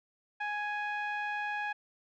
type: tone with low-pass filter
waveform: sawtooth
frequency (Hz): 832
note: G#5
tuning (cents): +3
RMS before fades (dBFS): -35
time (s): 0.4-1.73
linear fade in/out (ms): 10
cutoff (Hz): 2100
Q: 3.5
effects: none